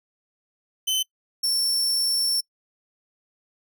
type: tone pair in turn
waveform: sawtooth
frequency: 3053 / 5429 Hz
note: G7 / F8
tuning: -46 / -50 cents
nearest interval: minor seventh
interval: 996 cents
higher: second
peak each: -18 dBFS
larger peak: neither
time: 0.87-1.03 / 1.43-2.41 s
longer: second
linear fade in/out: 10 ms
effects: noise-tail reverb RT60 0.1 s tail -25 dB re dry